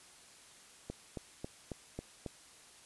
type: click train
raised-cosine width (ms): 2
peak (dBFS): -26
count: 6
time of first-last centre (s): 0.9-2.262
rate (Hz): 3.67
effects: white hiss -58 dBFS RMS until 2.85 s + resampled to 24000 Hz